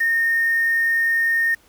sine tone with quantisation, 1835 Hz, A#6, 28 cents flat, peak -16 dBFS, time 0-1.55 s, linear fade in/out 10 ms, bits 6, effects pink hiss -55 dBFS RMS until 1.68 s

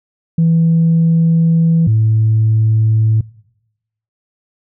sine tone pair in turn, 164.81 / 110 Hz, E3 / A2, 0 / 0 cents, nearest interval perfect fifth, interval 700 cents, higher first, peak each -7 dBFS, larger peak neither, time 0.38-1.87 / 1.87-3.21 s, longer first, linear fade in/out 5 ms, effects noise-tail reverb RT60 0.9 s tail -24 dB re dry + tanh soft clip ceiling -5 dBFS

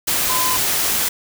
sine tone in noise, 1018 Hz, C6, 48 cents flat, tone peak -21 dBFS, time 0.29-0.57 s, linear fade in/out 10 ms, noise white, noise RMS -19 dBFS, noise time 0.07-1.09 s, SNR -5 dB, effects none

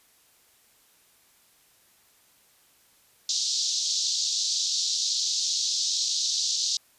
pink band-pass noise, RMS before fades -27 dBFS, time 3.29-6.77 s, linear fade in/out 2 ms, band 3800 to 6700 Hz, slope 48 dB/octave, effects white hiss -61 dBFS RMS until 6.98 s + resampled to 32000 Hz

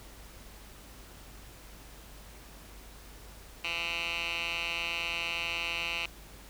10% pulse tone with band-pass filter, 169 Hz, E3, 43 cents sharp, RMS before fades -34 dBFS, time 3.64-6.06 s, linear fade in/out 5 ms, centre 2800 Hz, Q 3.9, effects added 50 Hz sine -51 dBFS peak until 6.49 s + pink hiss -52 dBFS RMS until 6.49 s

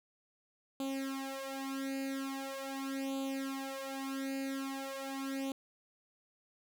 sawtooth tone with flanger, 270.4 Hz, C#4, 43 cents flat, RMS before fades -39 dBFS, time 0.8-5.52 s, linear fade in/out 2 ms, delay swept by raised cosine 0.27 to 3.27 ms, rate 0.42 Hz, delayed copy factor +0.9, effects none

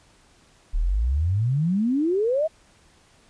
sine exponential sweep, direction up, 35.08 to 659.3 Hz, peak -19 dBFS, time 0.73-2.48 s, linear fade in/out 20 ms, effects pink hiss -57 dBFS RMS until 3.29 s + resampled to 22050 Hz

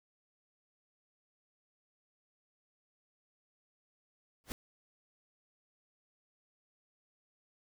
pink noise with exponential growth, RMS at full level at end -36 dBFS, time 4.44-4.52 s, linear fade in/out 0 ms, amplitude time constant 16 ms, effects none

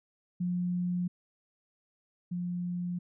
sine tone pair in turn, 178 / 176.77 Hz, F3 / F3, +33 / +21 cents, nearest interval unison, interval 12 cents, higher first, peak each -28 / -31 dBFS, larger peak first, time 0.4-1.08 / 2.31-2.99 s, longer neither, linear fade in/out 10 ms, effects none

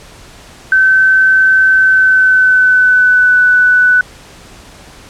sine tone with pitch glide, 1535 to 1491.3 Hz, G6 to F#6, -37 to +13 cents, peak -5 dBFS, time 0.72-4.01 s, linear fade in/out 2 ms, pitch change -50 cents, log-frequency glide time 1.73-3.39 s, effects pink hiss -37 dBFS RMS until 5.09 s + low-pass 9000 Hz 12 dB/octave

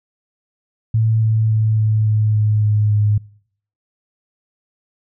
sine tone with pitch steps, 111.3 / 110.34 / 109.39 / 108.44 / 107.51 / 106.58 / 105.66 / 104.75 Hz, A2 / A2 / A2 / A2 / A2 / G#2 / G#2 / G#2, +20 / +5 / -10 / -25 / -40 / +45 / +30 / +15 cents, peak -12 dBFS, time 0.94-3.18 s, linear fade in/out 5 ms, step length 280 ms, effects noise-tail reverb RT60 0.6 s tail -24 dB re dry

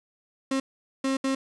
35% pulse tone bursts at uneven times, 267.9 Hz, C4, 41 cents sharp, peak -22 dBFS, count 3, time 0.51-0.6 / 1.04-1.17 / 1.24-1.35 s, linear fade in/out 5 ms, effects resampled to 22050 Hz + 8-bit

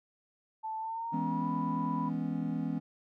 sine tone with pitch glide, 880 to 987.8 Hz, A5 to B5, 0 to 0 cents, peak -34 dBFS, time 0.63-2.1 s, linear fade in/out 20 ms, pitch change +200 cents, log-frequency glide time 0.78-1.49 s
triangle chord, C# minor seventh, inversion first, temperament equal with one note detuned, 164.81 / 207.7 / 248.1 / 277.2 Hz, E3 / G#3 / B3 / C#4, 0 / 0 / +8 / 0 cents, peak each -34 / -36 / -34 / -35 dBFS, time 1.12-2.8 s, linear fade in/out 20 ms
effects none

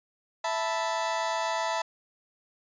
35% pulse chord, E suspended fourth, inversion none, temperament equal, 659.3 / 880 / 987.8 Hz, E5 / A5 / B5, 0 / 0 / 0 cents, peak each -30 dBFS, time 0.44-1.82 s, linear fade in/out 5 ms, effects resampled to 16000 Hz

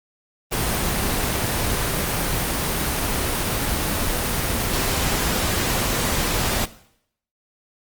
pink noise, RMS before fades -22 dBFS, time 0.51-6.66 s, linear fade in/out 20 ms, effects noise-tail reverb RT60 0.7 s tail -17 dB re dry + Opus 24 kbps

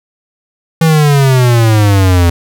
square exponential sweep, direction down, 164.81 to 84.4 Hz, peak -6 dBFS, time 0.81-2.3 s, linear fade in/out 5 ms, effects none

